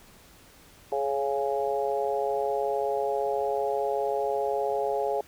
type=harmonic tone with a mistuned harmonic; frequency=138.4 Hz; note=C#3; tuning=2 cents flat; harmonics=3 / 4 / 5 / 6; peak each=-29 / -30 / -31 / -32 dBFS; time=0.92-5.21 s; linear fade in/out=2 ms; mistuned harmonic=3; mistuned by=+22 cents; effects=pink hiss -54 dBFS RMS until 5.27 s